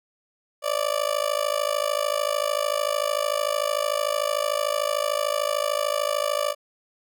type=tone with amplitude modulation; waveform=30% pulse; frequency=585 Hz; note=D5; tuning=7 cents flat; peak=-16 dBFS; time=0.62-6.55 s; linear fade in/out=50 ms; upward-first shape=sine; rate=53.4 Hz; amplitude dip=95%; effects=none